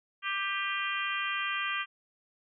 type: harmonic tone with a mistuned harmonic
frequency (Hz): 394.2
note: G4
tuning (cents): +10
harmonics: 3 / 4 / 5 / 6 / 7 / 8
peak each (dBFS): -35 / -36 / -37 / -38 / -38 / -39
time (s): 0.22-1.86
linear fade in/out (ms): 50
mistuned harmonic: 6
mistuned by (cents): +33
effects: none